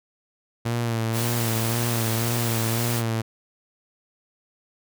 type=tone with vibrato; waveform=sawtooth; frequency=115.5 Hz; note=A#2; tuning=16 cents flat; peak=-19 dBFS; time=0.65-3.22 s; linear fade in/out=10 ms; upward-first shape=sine; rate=1.9 Hz; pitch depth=48 cents each way
type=noise; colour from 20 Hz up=white; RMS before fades=-30 dBFS; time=1.12-3.03 s; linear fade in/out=50 ms
effects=none